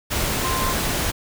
sine tone in noise, 1046.5 Hz, C6, in tune, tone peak -25 dBFS, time 0.43-0.74 s, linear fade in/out 20 ms, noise pink, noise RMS -23 dBFS, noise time 0.1-1.12 s, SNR -5 dB, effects none

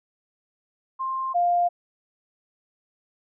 sine tone pair in turn, 1055 / 701.2 Hz, C6 / F5, +14 / +7 cents, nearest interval perfect fifth, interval 707 cents, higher first, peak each -25 / -18 dBFS, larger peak second, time 0.99-1.34 / 1.34-1.69 s, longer neither, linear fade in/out 20 ms, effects none

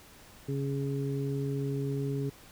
harmonic tone, 138.59 Hz, C#3, in tune, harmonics 1 / 2 / 3, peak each -31 / -36 / -36 dBFS, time 0.48-2.3 s, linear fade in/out 10 ms, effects pink hiss -54 dBFS RMS until 2.51 s

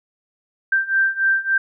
sine beating tone pair, 1568 / 1571.5 Hz, G6 / G6, 0 / +4 cents, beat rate 3.5 Hz, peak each -20 / -18 dBFS, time 0.72-1.58 s, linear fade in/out 5 ms, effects none

